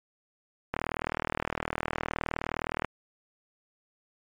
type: click train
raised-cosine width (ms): 0.5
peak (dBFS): -13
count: 84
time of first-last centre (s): 0.74-2.847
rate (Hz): 39.4
effects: MP3 96 kbps